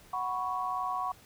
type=chord; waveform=sine; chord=F# suspended fourth; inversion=none; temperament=just; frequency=740 / 986.7 / 1110 Hz; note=F#5 / B5 / C#6; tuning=0 / -2 / +2 cents; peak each=-35 / -36 / -33 dBFS; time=0.13-1.12 s; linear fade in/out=5 ms; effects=pink hiss -57 dBFS RMS until 1.25 s